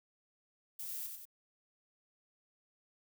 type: noise with echo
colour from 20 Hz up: violet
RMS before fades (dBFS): -43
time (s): 0.79-1.07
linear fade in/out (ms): 5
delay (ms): 92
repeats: 2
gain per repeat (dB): -4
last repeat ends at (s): 1.254
effects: none